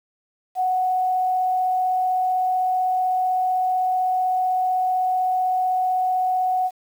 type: tone with frequency modulation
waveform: sine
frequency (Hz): 740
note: F#5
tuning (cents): 0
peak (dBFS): -18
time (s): 0.55-6.71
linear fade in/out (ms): 50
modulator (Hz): 35.8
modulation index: 0.22
effects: 8-bit